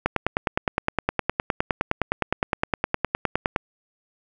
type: click train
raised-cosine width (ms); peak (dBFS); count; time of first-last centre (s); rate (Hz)
0.5; -5; 35; 0.06-3.562; 9.71
effects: none